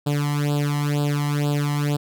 sawtooth tone with flanger, 145.7 Hz, D3, 13 cents flat, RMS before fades -22 dBFS, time 0.06-1.97 s, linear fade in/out 10 ms, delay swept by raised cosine 0.24 to 1 ms, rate 2.1 Hz, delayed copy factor +0.9, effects none

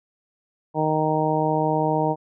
harmonic tone, 155.4 Hz, D#3, 2 cents flat, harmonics 1 / 2 / 3 / 4 / 5 / 6, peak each -26 / -26 / -26 / -26 / -26 / -26 dBFS, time 0.74-2.16 s, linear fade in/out 50 ms, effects none

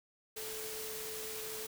sine tone in noise, 437.1 Hz, A4, 11 cents flat, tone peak -45 dBFS, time 0.36-1.67 s, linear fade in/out 10 ms, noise white, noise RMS -43 dBFS, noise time 0.36-1.67 s, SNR -5 dB, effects none

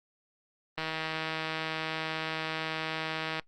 click train, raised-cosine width 0.3 ms, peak -17 dBFS, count 417, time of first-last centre 0.78-3.396 s, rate 159 Hz, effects noise-tail reverb RT60 0.1 s tail -20 dB re dry + Opus 24 kbps

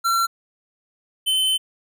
square tone pair in turn, 1359 / 3061 Hz, F6 / G7, -48 / -42 cents, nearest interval octave + major second, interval 1406 cents, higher second, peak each -18 dBFS, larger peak neither, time 0.04-0.27 / 1.26-1.58 s, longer second, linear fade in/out 20 ms, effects none

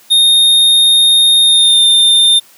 square tone with pitch glide, 3688 to 3612 Hz, A#7 to A7, -19 to +45 cents, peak -6 dBFS, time 0.1-2.4 s, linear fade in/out 20 ms, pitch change -36 cents, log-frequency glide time 1.42-1.83 s, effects white hiss -44 dBFS RMS until 2.57 s + high-pass 150 Hz 12 dB/octave

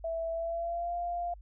sine tone with pitch glide, 659.3 to 696.9 Hz, E5 to F5, 0 to -4 cents, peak -31 dBFS, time 0.04-1.34 s, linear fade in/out 5 ms, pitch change +96 cents, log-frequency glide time 0.31-0.95 s, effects added 50 Hz sine -47 dBFS peak until 1.41 s

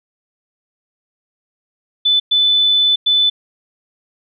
sine tone bursts at uneven times, 3502 Hz, A7, 9 cents flat, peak -10 dBFS, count 3, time 2.05-2.2 / 2.31-2.96 / 3.06-3.3 s, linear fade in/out 10 ms, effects none

